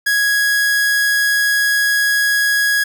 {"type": "tone", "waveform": "45% pulse", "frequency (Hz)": 1661.2, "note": "G#6", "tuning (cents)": 0, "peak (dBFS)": -13, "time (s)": [0.06, 2.84], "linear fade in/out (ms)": 10, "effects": []}